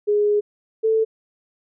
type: tone pair in turn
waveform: sine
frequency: 415.3 / 442.7 Hz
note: G#4 / A4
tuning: 0 / +11 cents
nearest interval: minor second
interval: 111 cents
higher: second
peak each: -15 dBFS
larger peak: neither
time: 0.07-0.41 / 0.83-1.05 s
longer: first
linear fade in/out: 20 ms
effects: none